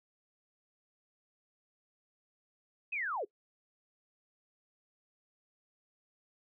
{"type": "linear sweep", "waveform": "sine", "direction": "down", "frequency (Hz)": [2617, 338.2], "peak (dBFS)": -33, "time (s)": [2.92, 3.25], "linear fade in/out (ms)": 10, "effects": ["noise-tail reverb RT60 0.1 s tail -23 dB re dry"]}